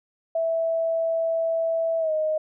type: tone with pitch glide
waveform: sine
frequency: 657 to 622.3 Hz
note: E5 to D#5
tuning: -6 to 0 cents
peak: -21 dBFS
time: 0.35-2.38 s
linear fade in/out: 5 ms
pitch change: -94 cents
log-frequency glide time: 1.99-2.12 s
effects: none